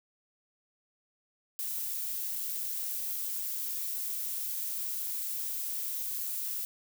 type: noise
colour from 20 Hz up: violet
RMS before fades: -35 dBFS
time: 1.59-6.65 s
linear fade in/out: 0 ms
effects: none